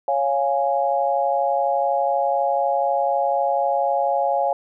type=chord; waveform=sine; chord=Db major; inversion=none; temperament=equal; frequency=554.4 / 698.5 / 830.6 Hz; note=Db5 / F5 / Ab5; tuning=0 / 0 / 0 cents; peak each=-22 dBFS; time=0.08-4.53 s; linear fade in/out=2 ms; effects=none